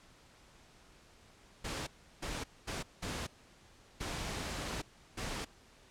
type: noise bursts at uneven times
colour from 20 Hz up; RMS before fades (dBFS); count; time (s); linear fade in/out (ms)
pink; -39; 6; 1.64-1.87 / 2.22-2.44 / 2.67-2.83 / 3.02-3.27 / 4-4.82 / 5.17-5.45; 10
effects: pink hiss -61 dBFS RMS until 5.9 s + low-pass 8000 Hz 12 dB/octave